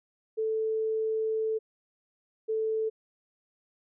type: tone pair in turn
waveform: sine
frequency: 440 / 440 Hz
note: A4 / A4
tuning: 0 / 0 cents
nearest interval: unison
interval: 0 cents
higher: neither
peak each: -26 / -26 dBFS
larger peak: neither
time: 0.37-1.59 / 2.48-2.9 s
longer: first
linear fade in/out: 20 ms
effects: none